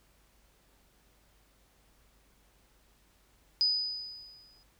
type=tone with exponential decay; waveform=sine; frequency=4978 Hz; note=D#8; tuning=in tune; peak=-22 dBFS; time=3.61-4.63 s; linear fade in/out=0 ms; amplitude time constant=220 ms; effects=added 50 Hz sine -67 dBFS peak until 4.79 s + pink hiss -67 dBFS RMS until 4.79 s